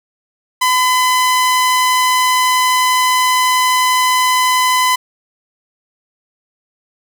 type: tone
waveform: sawtooth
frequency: 1011 Hz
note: B5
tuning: 40 cents sharp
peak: -7 dBFS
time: 0.61-4.96 s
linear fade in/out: 10 ms
effects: none